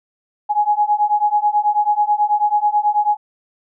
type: beating tone pair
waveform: sine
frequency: 830.6 / 839.8 Hz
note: G#5 / G#5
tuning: 0 / +19 cents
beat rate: 9.2 Hz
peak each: -17 / -16 dBFS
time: 0.49-3.17 s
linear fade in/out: 20 ms
effects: none